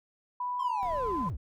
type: tone with pitch glide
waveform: sine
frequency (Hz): 987.8 to 1019.1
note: B5 to C6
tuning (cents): 0 to -46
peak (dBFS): -30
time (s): 0.4-1.29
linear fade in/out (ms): 5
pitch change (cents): +54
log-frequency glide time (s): 0.91-1.01
type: linear sweep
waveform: triangle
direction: down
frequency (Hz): 1087 to 41.2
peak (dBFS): -30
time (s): 0.59-1.37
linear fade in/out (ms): 10
type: noise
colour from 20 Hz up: brown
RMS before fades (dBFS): -43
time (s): 0.83-1.3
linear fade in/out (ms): 0
effects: none